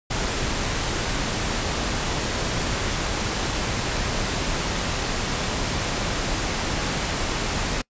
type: noise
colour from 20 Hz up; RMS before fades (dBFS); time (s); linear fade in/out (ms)
pink; -25; 0.1-7.82; 10
effects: noise-tail reverb RT60 0.1 s tail -25 dB re dry + resampled to 16000 Hz